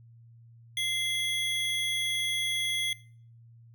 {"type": "tone pair together", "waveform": "square", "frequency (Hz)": [2076, 3346], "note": ["C7", "G#7"], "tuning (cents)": [-14, 12], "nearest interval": "minor sixth", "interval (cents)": 826, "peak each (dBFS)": [-34, -30], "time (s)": [0.77, 2.93], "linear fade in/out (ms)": 2, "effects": ["noise-tail reverb RT60 0.5 s tail -21 dB re dry", "added 116 Hz sine -51 dBFS peak until 3.74 s"]}